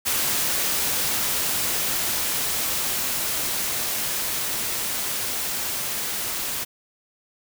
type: noise with level ramp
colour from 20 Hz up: white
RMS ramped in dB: -23 to -28 dBFS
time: 0.05-6.65 s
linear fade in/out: 20 ms
effects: none